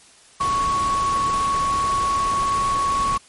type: tone in noise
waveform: sine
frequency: 1111 Hz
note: C#6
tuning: 4 cents sharp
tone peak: -18 dBFS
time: 0.4-3.18 s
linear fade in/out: 10 ms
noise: pink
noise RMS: -30 dBFS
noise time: 0.4-3.18 s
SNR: +9 dB
effects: white hiss -50 dBFS RMS until 3.28 s + MP3 48 kbps